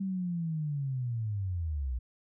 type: linear sweep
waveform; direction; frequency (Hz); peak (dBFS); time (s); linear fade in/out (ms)
sine; down; 196 to 58.27; -30; 0-1.99; 10
effects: none